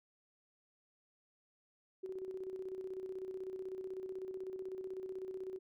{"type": "tone with tremolo", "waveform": "sine", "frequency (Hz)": 376.1, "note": "F#4", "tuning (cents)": 28, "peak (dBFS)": -39, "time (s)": [2.03, 5.59], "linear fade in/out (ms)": 10, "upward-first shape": "square", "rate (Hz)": 16, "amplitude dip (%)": 50, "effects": []}